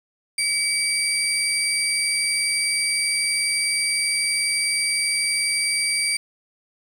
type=tone cluster; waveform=sine; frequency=2275 / 4728 / 8920 Hz; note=C#7 / D8 / C#9; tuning=+44 / +11 / +10 cents; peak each=-23 dBFS; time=0.38-6.17 s; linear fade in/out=5 ms; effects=tanh soft clip ceiling -14 dBFS + 7-bit